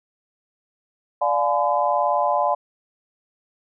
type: chord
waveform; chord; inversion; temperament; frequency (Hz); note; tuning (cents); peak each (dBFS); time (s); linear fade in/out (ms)
sine; D diminished seventh; none; just; 587.3 / 704.8 / 845.8 / 1014.9; D5 / F5 / Ab5 / Cb6; 0 / +16 / +31 / +47; -23; 1.21-2.55; 10
effects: none